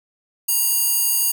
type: tone with high-pass filter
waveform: square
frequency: 946 Hz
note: A#5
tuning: 25 cents sharp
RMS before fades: -19 dBFS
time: 0.48-1.32 s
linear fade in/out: 10 ms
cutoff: 10000 Hz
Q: 0.7
effects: none